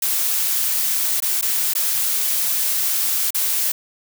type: noise with dropouts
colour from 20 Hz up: blue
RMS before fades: -20 dBFS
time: 0.02-3.72 s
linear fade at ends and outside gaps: 5 ms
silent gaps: 1.203-1.222 / 1.413-1.424 / 1.737-1.751 / 3.306-3.345 s
effects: none